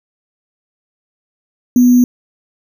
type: tone with sample-and-hold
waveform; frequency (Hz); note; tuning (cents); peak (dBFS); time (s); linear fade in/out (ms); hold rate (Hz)
sine; 246.9; B3; 0; -5; 1.76-2.04; 2; 6300
effects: none